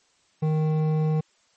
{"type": "tone with hard clipping", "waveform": "triangle", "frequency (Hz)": 155.56, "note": "D#3", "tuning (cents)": 0, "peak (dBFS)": -22, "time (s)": [0.42, 1.21], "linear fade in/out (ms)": 10, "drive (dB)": 14, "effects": ["white hiss -64 dBFS RMS until 1.56 s", "MP3 32 kbps"]}